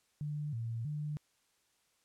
sine tone with pitch steps, 148.6 / 114.9 / 149.4 Hz, D3 / A#2 / D3, +21 / -25 / +30 cents, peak -35 dBFS, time 0.21-1.17 s, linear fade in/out 0 ms, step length 320 ms, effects white hiss -74 dBFS RMS until 2.04 s + low-pass 10000 Hz 12 dB/octave

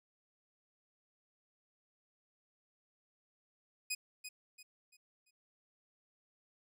15% pulse tone with echo, 2500 Hz, D#7, 8 cents sharp, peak -28 dBFS, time 3.9-3.95 s, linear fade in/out 10 ms, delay 340 ms, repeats 4, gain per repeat -9 dB, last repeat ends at 5.31 s, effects none

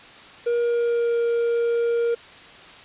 triangle tone with pitch glide, 474.9 to 468.9 Hz, A#4 to A#4, +32 to +10 cents, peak -17 dBFS, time 0.46-2.15 s, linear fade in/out 10 ms, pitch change -22 cents, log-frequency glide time 0.58-1.16 s, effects white hiss -44 dBFS RMS until 2.84 s + resampled to 8000 Hz

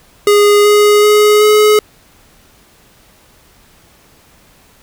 square tone with pitch steps, 412.1 / 415.9 / 419.8 / 423.7 Hz, G#4 / G#4 / G#4 / G#4, -13 / +2 / +19 / +35 cents, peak -6 dBFS, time 0.27-1.79 s, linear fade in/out 2 ms, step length 380 ms, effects pink hiss -47 dBFS RMS until 4.82 s

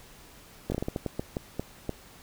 slowing click train, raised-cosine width 2 ms, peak -16 dBFS, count 12, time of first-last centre 0.7-1.893 s, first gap 20 ms, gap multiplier 1.31, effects pink hiss -52 dBFS RMS until 2.22 s

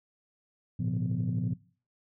sine tone cluster, 106.8 / 118.8 / 140.8 / 174.4 / 248.3 Hz, G#2 / A#2 / C#3 / F3 / B3, +49 / +33 / +27 / -2 / +9 cents, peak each -34 / -31 / -36 / -31 / -37 dBFS, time 0.79-1.54 s, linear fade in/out 10 ms, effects noise-tail reverb RT60 0.4 s tail -19 dB re dry + tanh soft clip ceiling -21 dBFS

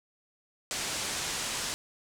white low-pass noise, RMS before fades -34 dBFS, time 0.71-1.74 s, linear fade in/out 0 ms, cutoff 8600 Hz, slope 24 dB/octave, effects none

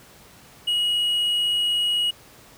triangle tone, 2901 Hz, F#7, 35 cents flat, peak -18 dBFS, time 0.67-2.11 s, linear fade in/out 10 ms, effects pink hiss -49 dBFS RMS until 2.57 s + high-pass 60 Hz 12 dB/octave

